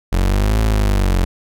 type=linear two-way sweep; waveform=35% pulse; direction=up then down; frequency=43.65 to 55 to 43.87 Hz; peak=-11 dBFS; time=0.12-1.25 s; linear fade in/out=10 ms; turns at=0.61 s; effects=none